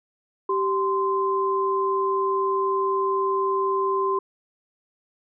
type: tone pair together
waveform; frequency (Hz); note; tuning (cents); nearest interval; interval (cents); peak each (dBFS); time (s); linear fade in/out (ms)
sine; 388.8 / 1038; G4 / C6; -14 / -14; octave + perfect fourth; 1700; -23 / -23; 0.49-4.19; 5
effects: none